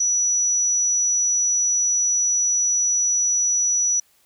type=tone; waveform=sine; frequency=5890 Hz; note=F#8; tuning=9 cents flat; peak=-17 dBFS; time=0-4 s; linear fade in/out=5 ms; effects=white hiss -60 dBFS RMS until 4.25 s